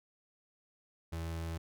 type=tone; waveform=35% pulse; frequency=82.41 Hz; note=E2; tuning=in tune; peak=-35 dBFS; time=1.12-1.58 s; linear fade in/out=10 ms; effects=none